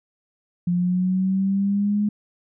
sine linear sweep, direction up, 174.61 to 209.5 Hz, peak -18 dBFS, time 0.67-2.09 s, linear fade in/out 5 ms, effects none

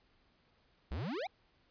square exponential sweep, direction up, 55.6 to 830.6 Hz, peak -37 dBFS, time 0.91-1.27 s, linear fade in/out 5 ms, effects pink hiss -71 dBFS RMS until 1.7 s + resampled to 11025 Hz

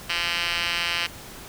5% pulse tone with band-pass filter, 171.7 Hz, F3, 29 cents flat, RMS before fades -26 dBFS, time 0.09-1.07 s, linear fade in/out 10 ms, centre 3200 Hz, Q 8.1, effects pink hiss -41 dBFS RMS until 1.48 s

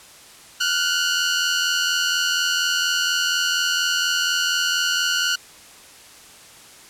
15% pulse tone pair together, 1415.8 / 1500 Hz, F6 / F#6, +23 / +23 cents, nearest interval minor second, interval 100 cents, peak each -15 dBFS, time 0.6-5.36 s, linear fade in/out 10 ms, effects white hiss -45 dBFS RMS until 6.89 s + low-pass 10000 Hz 12 dB/octave

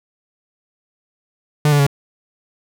45% pulse tone with pitch steps, 149.2 / 144.87 / 140.66 Hz, D3 / D3 / C#3, +28 / -23 / +26 cents, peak -11 dBFS, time 1.65-1.866 s, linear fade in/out 2 ms, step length 72 ms, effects none

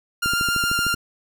sawtooth tone with vibrato, 1396.9 Hz, F6, in tune, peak -16 dBFS, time 0.22-0.95 s, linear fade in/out 10 ms, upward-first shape triangle, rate 14 Hz, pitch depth 14 cents each way
click train, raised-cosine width 3 ms, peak -17 dBFS, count 10, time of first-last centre 0.26-0.942 s, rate 13.2 Hz
effects none

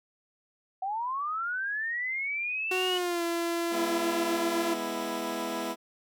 sine linear sweep, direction up, 740 to 2960 Hz, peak -29 dBFS, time 0.82-2.98 s, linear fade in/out 5 ms
sawtooth tone with pitch glide, 370 to 339.3 Hz, F#4 to F4, 0 to -50 cents, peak -24 dBFS, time 2.71-4.74 s, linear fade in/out 5 ms, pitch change -150 cents, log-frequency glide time 2.87-3.23 s
15% pulse chord, E major, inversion first, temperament equal with one note detuned, 207.7 / 246.9 / 331.5 Hz, G#3 / B3 / E4, 0 / 0 / +10 cents, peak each -32 / -30 / -27 dBFS, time 3.7-5.76 s, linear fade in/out 50 ms
effects none

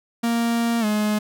45% pulse tone with pitch glide, 233.1 to 211.3 Hz, A#3 to G#3, 0 to +30 cents, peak -19 dBFS, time 0.23-1.19 s, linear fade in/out 10 ms, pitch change -170 cents, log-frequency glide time 0.8-0.85 s, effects none

